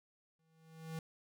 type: tone with exponential growth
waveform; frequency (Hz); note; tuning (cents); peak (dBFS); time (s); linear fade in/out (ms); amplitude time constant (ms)
square; 161.2; E3; -38; -39; 0.39-0.99; 2; 130
effects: none